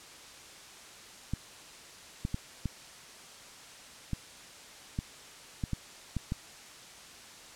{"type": "clicks", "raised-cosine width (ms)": 5, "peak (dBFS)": -19, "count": 10, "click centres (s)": [1.336, 2.251, 2.344, 2.657, 4.133, 4.989, 5.638, 5.733, 6.167, 6.321], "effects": ["white hiss -50 dBFS RMS until 7.55 s", "low-pass 8000 Hz 12 dB/octave"]}